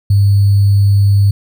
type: tone with sample-and-hold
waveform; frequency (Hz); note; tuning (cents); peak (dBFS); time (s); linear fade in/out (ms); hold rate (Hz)
sine; 100; G2; +35; -6; 0.1-1.31; 5; 4410
effects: none